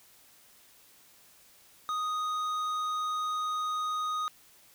sine tone with tanh clipping, 1244.5 Hz, D#6, in tune, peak -31 dBFS, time 1.89-4.28 s, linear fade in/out 0 ms, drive 10 dB, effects white hiss -59 dBFS RMS until 4.74 s

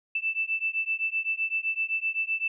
sine beating tone pair, 2645 / 2652.8 Hz, E7 / E7, +5 / +10 cents, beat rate 7.8 Hz, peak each -29 dBFS, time 0.15-2.48 s, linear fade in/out 5 ms, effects none

